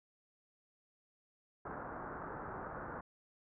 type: low-pass noise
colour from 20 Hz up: white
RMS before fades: -45 dBFS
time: 1.65-3.01 s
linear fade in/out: 5 ms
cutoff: 1500 Hz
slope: 48 dB/octave
effects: none